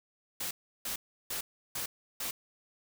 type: noise bursts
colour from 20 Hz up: white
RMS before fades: -36 dBFS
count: 5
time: 0.4-2.31 s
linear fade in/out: 5 ms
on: 110 ms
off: 340 ms
effects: none